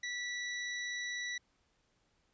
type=tone; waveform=sawtooth; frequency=1956 Hz; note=B6; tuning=17 cents flat; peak=-33 dBFS; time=0.03-1.38 s; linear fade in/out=5 ms; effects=pink hiss -75 dBFS RMS until 2.33 s + resampled to 16000 Hz